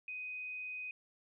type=tone; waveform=sine; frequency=2502 Hz; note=D#7; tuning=9 cents sharp; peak=-40 dBFS; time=0.08-0.91 s; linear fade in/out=2 ms; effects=none